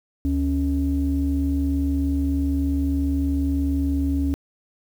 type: tone pair together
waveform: sine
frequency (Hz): 73.3 / 276.7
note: D2 / C#4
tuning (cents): -3 / -3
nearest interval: octave + major seventh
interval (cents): 2300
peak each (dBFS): -21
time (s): 0.25-4.34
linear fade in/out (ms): 0
effects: tanh soft clip ceiling -13 dBFS + 8-bit